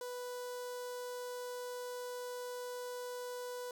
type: tone with notch filter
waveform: sawtooth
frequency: 493.9 Hz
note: B4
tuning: in tune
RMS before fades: -43 dBFS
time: 0.01-3.71 s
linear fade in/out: 2 ms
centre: 2300 Hz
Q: 0.96
effects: none